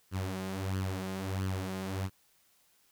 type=tone with flanger; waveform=sawtooth; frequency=95 Hz; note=F#2; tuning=46 cents sharp; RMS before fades=-35 dBFS; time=0.11-2.1 s; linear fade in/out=50 ms; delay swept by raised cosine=0.64 to 5.74 ms; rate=1.5 Hz; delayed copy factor=+0.65; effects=white hiss -68 dBFS RMS until 2.91 s